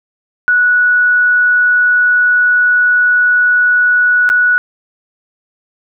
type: tone with dropouts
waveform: sine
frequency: 1470 Hz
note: F#6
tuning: 12 cents flat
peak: -7 dBFS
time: 0.48-4.58 s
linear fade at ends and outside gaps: 0 ms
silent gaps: 4.291-4.3 s
effects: none

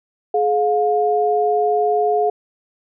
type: tone pair together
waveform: sine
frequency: 422.8 / 711 Hz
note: G#4 / F5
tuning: +31 / +31 cents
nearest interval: major sixth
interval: 900 cents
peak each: -17 dBFS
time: 0.34-2.3 s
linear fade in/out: 5 ms
effects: none

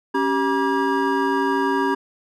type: tone cluster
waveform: triangle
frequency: 276.9 / 388.7 / 957 / 1173 / 1634 Hz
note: C#4 / G4 / A#5 / D6 / G#6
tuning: -2 / -15 / +45 / -2 / -29 cents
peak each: -21 / -21 / -21 / -29 / -26 dBFS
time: 0.14-1.95 s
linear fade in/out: 10 ms
effects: none

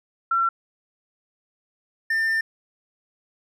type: tone pair in turn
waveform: sine / triangle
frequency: 1356 / 1796.5 Hz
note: E6 / A6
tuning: +49 / +36 cents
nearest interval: perfect fourth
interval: 487 cents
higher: second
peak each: -18 dBFS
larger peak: neither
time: 0.31-0.49 / 2.1-2.41 s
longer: second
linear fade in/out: 5 ms
effects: none

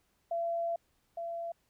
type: tone pair in turn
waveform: sine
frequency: 677 / 677 Hz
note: E5 / E5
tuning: +46 / +46 cents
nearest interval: unison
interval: 0 cents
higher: neither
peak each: -30 / -35 dBFS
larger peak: first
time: 0.31-0.76 / 1.17-1.52 s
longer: first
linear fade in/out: 5 ms
effects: pink hiss -74 dBFS RMS until 1.69 s

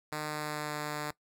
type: tone with pitch glide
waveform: 5% pulse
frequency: 151.9 to 149.64 Hz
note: D#3 to D3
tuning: -41 to +33 cents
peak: -23 dBFS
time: 0.12-1.11 s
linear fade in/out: 2 ms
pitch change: -26 cents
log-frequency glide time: 0.26-0.73 s
effects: noise-tail reverb RT60 0.1 s tail -19 dB re dry

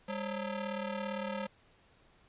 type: ring-modulated tone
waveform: sawtooth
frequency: 367.6 Hz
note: F#4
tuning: 11 cents flat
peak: -28 dBFS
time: 0.08-1.47 s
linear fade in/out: 10 ms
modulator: 165 Hz
effects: pink hiss -65 dBFS RMS until 2.28 s + resampled to 8000 Hz

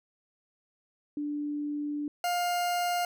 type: tone pair in turn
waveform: sine / 40% pulse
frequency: 293.7 / 705.6 Hz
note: D4 / F5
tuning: 0 / +18 cents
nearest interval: octave + minor third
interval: 1518 cents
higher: second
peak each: -30 / -26 dBFS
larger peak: second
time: 1.17-2.08 / 2.24-3.05 s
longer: first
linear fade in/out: 2 ms
effects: none

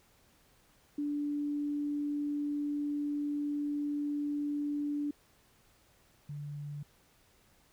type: tone pair in turn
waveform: sine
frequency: 291.6 / 145.8 Hz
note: D4 / D3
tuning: -12 / -12 cents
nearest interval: octave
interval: 1200 cents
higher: first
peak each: -31 / -38 dBFS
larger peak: first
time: 0.98-5.11 / 6.29-6.83 s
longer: first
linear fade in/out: 5 ms
effects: pink hiss -66 dBFS RMS until 7.72 s

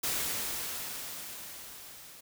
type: noise with level ramp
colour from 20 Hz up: white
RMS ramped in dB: -31 to -51 dBFS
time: 0.03-2.21 s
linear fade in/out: 10 ms
effects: none

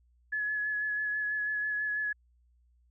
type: tone with vibrato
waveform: sine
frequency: 1700 Hz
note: G#6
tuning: 40 cents sharp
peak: -29 dBFS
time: 0.32-2.13 s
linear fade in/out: 10 ms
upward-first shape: sine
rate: 6.1 Hz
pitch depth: 19 cents each way
effects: added 60 Hz sine -63 dBFS peak until 2.9 s

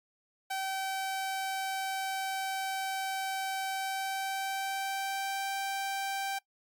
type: tone with pitch glide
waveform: sawtooth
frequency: 770 to 782.6 Hz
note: G5 to G5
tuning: -31 to -3 cents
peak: -28 dBFS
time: 0.5-6.39 s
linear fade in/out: 10 ms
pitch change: +28 cents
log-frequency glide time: 3.69-5.49 s
effects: noise-tail reverb RT60 0.1 s tail -21 dB re dry + MP3 96 kbps

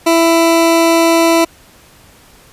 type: tone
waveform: 20% pulse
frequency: 331.9 Hz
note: E4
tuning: 12 cents sharp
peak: -3 dBFS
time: 0.06-1.45 s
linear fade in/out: 10 ms
effects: pink hiss -44 dBFS RMS until 2.52 s + resampled to 32000 Hz

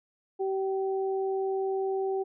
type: tone pair together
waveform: sine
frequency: 385 / 770 Hz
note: G4 / G5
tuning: -31 / -31 cents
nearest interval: octave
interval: 1200 cents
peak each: -27 / -35 dBFS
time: 0.39-2.24 s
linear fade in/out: 20 ms
effects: none

